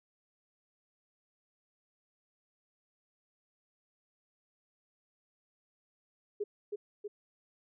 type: tone with echo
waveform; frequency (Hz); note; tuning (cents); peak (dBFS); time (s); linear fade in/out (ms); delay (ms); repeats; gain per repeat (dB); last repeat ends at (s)
sine; 413; G#4; -10; -31; 6.4-6.44; 10; 320; 2; -3; 7.08
effects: none

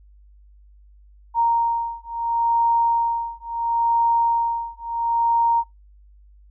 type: beating tone pair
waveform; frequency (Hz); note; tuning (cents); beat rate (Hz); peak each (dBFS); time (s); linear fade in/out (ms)
sine; 930 / 930.73; A#5 / A#5; -4 / -3; 0.73; -21; 1.34-5.64; 50
effects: noise-tail reverb RT60 0.2 s tail -26 dB re dry + added 50 Hz sine -47 dBFS peak until 6.5 s

